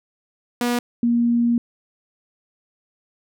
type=tone pair in turn; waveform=sawtooth / sine; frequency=241.8 / 236.6 Hz; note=B3 / A#3; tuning=-36 / +26 cents; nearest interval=unison; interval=38 cents; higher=first; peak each=-15 dBFS; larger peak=neither; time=0.61-0.79 / 1.03-1.58 s; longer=second; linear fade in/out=2 ms; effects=none